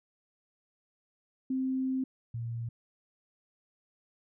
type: tone pair in turn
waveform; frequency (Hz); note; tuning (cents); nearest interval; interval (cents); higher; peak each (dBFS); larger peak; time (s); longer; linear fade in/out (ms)
sine; 261.6 / 116.53; C4 / A#2; 0 / 0; octave + major second; 1400; first; -28 / -33; first; 1.5-2.04 / 2.34-2.69; first; 5
effects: none